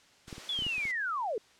white high-pass noise, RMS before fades -45 dBFS, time 0.27-0.92 s, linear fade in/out 10 ms, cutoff 240 Hz, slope 12 dB/octave
clicks, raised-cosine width 3 ms, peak -37 / -28 / -33 / -30 / -31 / -27 / -36 / -34 dBFS, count 8, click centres 0.281 / 0.328 / 0.381 / 0.59 / 0.622 / 0.666 / 0.781 / 0.854 s
sine linear sweep, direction down, 3479 to 390 Hz, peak -30 dBFS, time 0.49-1.38 s, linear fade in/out 2 ms
effects white hiss -61 dBFS RMS until 1.59 s + low-pass 6000 Hz 12 dB/octave

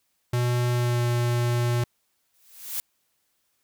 square tone with pitch glide, 122 to 120.32 Hz, B2 to B2, -21 to -45 cents, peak -22 dBFS, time 0.33-1.84 s, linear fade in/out 5 ms, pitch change -24 cents, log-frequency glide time 0.72-1.03 s
blue noise with exponential growth, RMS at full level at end -27 dBFS, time 2.34-2.8 s, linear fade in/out 0 ms, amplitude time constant 100 ms
effects white hiss -72 dBFS RMS until 3.63 s

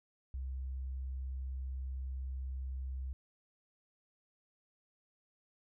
sine tone, 65.41 Hz, C2, in tune, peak -37 dBFS, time 0.34-3.13 s, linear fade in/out 0 ms, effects none

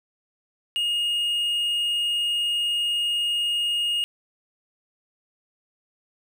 triangle tone, 2856 Hz, F7, 38 cents sharp, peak -20 dBFS, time 0.76-4.04 s, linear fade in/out 0 ms, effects none

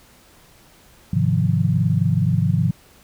sine chord, F minor seventh, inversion first, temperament equal, 103.83 / 130.81 / 155.56 / 174.61 Hz, Ab2 / C3 / Eb3 / F3, 0 / 0 / 0 / 0 cents, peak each -21 dBFS, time 1.13-2.71 s, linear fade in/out 5 ms, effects pink hiss -51 dBFS RMS until 3.03 s

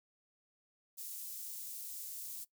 white high-pass noise, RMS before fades -45 dBFS, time 0.97-2.45 s, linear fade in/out 20 ms, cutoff 7200 Hz, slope 12 dB/octave, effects noise-tail reverb RT60 0.1 s tail -18 dB re dry

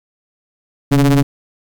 square ring-modulated tone, 71.7 Hz, D2, 41 cents flat, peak -7 dBFS, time 0.91-1.23 s, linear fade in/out 10 ms, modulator 207 Hz, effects 8-bit

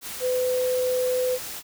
sine tone in noise, 505 Hz, B4, 39 cents sharp, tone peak -21 dBFS, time 0.2-1.39 s, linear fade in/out 50 ms, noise white, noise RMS -35 dBFS, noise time 0.01-1.63 s, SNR +11 dB, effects none

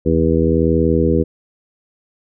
harmonic tone with a mistuned harmonic, 80.9 Hz, E2, 32 cents flat, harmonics 1 / 2 / 3 / 4 / 5 / 6, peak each -19 / -19 / -19 / -19 / -19 / -19 dBFS, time 0.05-1.24 s, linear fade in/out 20 ms, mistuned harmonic 1, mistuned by -75 cents, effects none

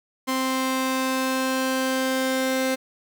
sawtooth tone pair together, 261.6 / 523.3 Hz, C4 / C5, 0 / 0 cents, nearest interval octave, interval 1200 cents, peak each -20 dBFS, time 0.27-2.76 s, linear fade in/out 20 ms, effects none

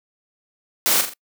white noise with echo, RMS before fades -18 dBFS, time 0.86-1.01 s, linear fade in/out 0 ms, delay 42 ms, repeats 3, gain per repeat -7 dB, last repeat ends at 1.136 s, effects noise-tail reverb RT60 0.1 s tail -26 dB re dry + high-pass 200 Hz 12 dB/octave

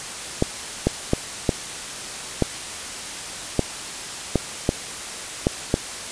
clicks, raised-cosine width 2 ms, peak -3 dBFS, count 10, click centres 0.424 / 0.87 / 1.134 / 1.492 / 2.423 / 3.593 / 4.357 / 4.691 / 5.469 / 5.741 s, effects white hiss -32 dBFS RMS until 6.11 s + resampled to 22050 Hz

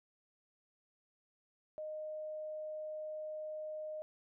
sine tone, 617 Hz, D#5, 15 cents flat, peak -40 dBFS, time 1.78-4.02 s, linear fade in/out 0 ms, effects none

